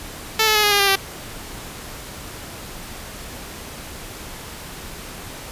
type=tone with pitch steps; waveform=5% pulse; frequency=440 / 431.2 / 422.6 / 414.1 / 405.8 / 397.7 / 389.7 Hz; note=A4 / A4 / G#4 / G#4 / G#4 / G4 / G4; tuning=0 / -35 / +30 / -5 / -40 / +25 / -10 cents; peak=-3 dBFS; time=0.39-0.957 s; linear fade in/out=5 ms; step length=81 ms; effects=pink hiss -35 dBFS RMS until 5.51 s + resampled to 32000 Hz